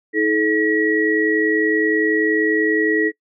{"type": "tone cluster", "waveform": "sine", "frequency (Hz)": [319.1, 429.6, 1917], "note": ["D#4", "A4", "A#6"], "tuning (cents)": [44, -41, 48], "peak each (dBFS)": -19, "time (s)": [0.13, 3.12], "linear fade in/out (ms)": 50, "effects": ["noise-tail reverb RT60 0.1 s tail -24 dB re dry"]}